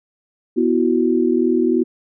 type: chord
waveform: sine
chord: B suspended fourth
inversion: none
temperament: equal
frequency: 246.9 / 329.6 / 370 Hz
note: B3 / E4 / F#4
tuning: 0 / 0 / 0 cents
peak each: -18 dBFS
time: 0.56-1.84 s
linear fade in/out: 20 ms
effects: none